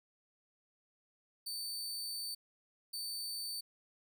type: tone bursts at uneven times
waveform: sawtooth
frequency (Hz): 4556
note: C#8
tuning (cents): +47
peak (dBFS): -36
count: 2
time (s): 1.46-2.35 / 2.93-3.61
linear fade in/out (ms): 10
effects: none